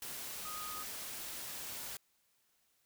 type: tone in noise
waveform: sine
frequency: 1244.5 Hz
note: D#6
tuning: in tune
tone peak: -44 dBFS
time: 0.45-0.83 s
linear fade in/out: 2 ms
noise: white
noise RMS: -44 dBFS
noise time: 0.02-1.97 s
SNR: -3 dB
effects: white hiss -75 dBFS RMS until 2.85 s